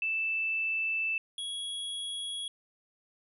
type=tone pair in turn; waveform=sine / square; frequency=2643 / 3330 Hz; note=E7 / G#7; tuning=+4 / +4 cents; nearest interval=major third; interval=400 cents; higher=second; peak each=-28 / -35 dBFS; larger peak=first; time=0.02-1.18 / 1.38-2.48 s; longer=first; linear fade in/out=2 ms; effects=resampled to 32000 Hz